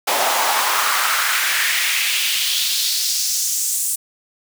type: noise with high-pass filter sweep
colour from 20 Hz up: pink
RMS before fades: -19 dBFS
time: 0.07-3.96 s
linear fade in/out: 10 ms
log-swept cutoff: 670 to 8500 Hz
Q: 2.2
effects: none